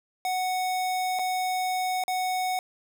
square tone with dropouts, 740 Hz, F#5, in tune, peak -26 dBFS, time 0.25-2.59 s, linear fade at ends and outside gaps 1 ms, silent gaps 1.189-1.193 / 2.038-2.08 s, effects none

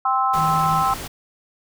sine chord, C major, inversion second, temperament just, 784.9 / 1046.5 / 1308.1 Hz, G5 / C6 / E6, +2 / 0 / -14 cents, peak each -21 dBFS, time 0.05-0.94 s, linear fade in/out 5 ms
pink noise, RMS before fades -32 dBFS, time 0.33-1.08 s, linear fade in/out 10 ms
sine tone, 159.3 Hz, D#3, 41 cents sharp, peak -24 dBFS, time 0.34-0.84 s, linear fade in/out 50 ms
effects none

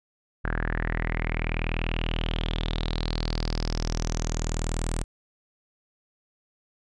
sawtooth tone with low-pass filter sweep, 40.33 Hz, E1, 37 cents flat, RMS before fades -28 dBFS, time 0.44-5.04 s, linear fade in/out 10 ms, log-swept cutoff 1600 to 8500 Hz, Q 7.2, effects none

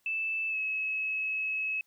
sine tone with pitch glide, 2636 to 2577 Hz, E7 to E7, -1 to -40 cents, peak -29 dBFS, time 0.06-1.81 s, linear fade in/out 2 ms, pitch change -39 cents, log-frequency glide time 0.49-0.57 s, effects white hiss -72 dBFS RMS until 1.86 s

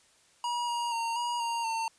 square tone with pitch steps, 959 / 949 / 921 / 957 / 931 / 904 Hz, A#5 / A#5 / A#5 / A#5 / A#5 / A5, +49 / +31 / -21 / +45 / -2 / +47 cents, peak -30 dBFS, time 0.44-1.88 s, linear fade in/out 2 ms, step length 240 ms, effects white hiss -63 dBFS RMS until 1.98 s + resampled to 22050 Hz

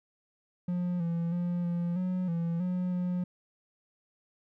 triangle tone with pitch steps, 177.6 / 168.6 / 175.3 / 172.7 / 183.2 / 168.2 / 181.1 / 179.4 Hz, F3 / E3 / F3 / F3 / F#3 / E3 / F#3 / F3, +29 / +39 / +7 / -19 / -17 / +35 / -37 / +47 cents, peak -26 dBFS, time 0.68-3.24 s, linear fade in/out 5 ms, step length 320 ms, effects none

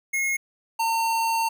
square tone pair in turn, 2161 / 908.6 Hz, C#7 / A#5, -45 / -45 cents, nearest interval octave + minor third, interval 1500 cents, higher first, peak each -23 / -22 dBFS, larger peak second, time 0.13-0.37 / 0.79-1.49 s, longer second, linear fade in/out 10 ms, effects none

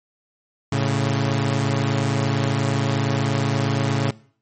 sawtooth tone pair together, 109.6 / 138.09 Hz, A2 / C#3, -6 / -6 cents, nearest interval major third, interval 400 cents, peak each -18 / -17 dBFS, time 0.72-4.11 s, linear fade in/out 5 ms, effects noise-tail reverb RT60 0.5 s tail -20 dB re dry + MP3 32 kbps

